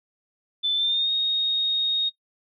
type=tone with pitch glide; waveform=sine; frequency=3520 to 3729 Hz; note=A7 to A#7; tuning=0 to 0 cents; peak=-20 dBFS; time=0.63-2.1 s; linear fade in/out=20 ms; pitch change=+100 cents; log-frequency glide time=0.75-1.11 s; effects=noise-tail reverb RT60 0.1 s tail -21 dB re dry